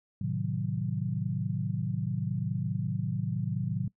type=chord; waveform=sine; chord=A diminished seventh; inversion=none; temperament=equal; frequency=110 / 130.81 / 155.56 / 185 Hz; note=A2 / C3 / Eb3 / Gb3; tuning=0 / 0 / 0 / 0 cents; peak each=-34 dBFS; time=0.21-3.88 s; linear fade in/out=5 ms; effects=noise-tail reverb RT60 0.1 s tail -21 dB re dry